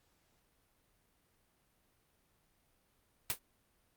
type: noise with exponential decay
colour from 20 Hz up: white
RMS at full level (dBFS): -29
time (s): 3.3-3.39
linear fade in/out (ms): 0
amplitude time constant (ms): 19
effects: pink hiss -74 dBFS RMS until 3.96 s + Opus 48 kbps